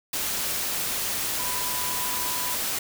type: tone in noise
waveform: sine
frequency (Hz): 992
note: B5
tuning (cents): +7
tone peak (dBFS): -34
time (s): 1.39-2.55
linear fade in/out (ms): 5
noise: white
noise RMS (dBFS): -28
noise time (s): 0.13-2.79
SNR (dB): -9
effects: none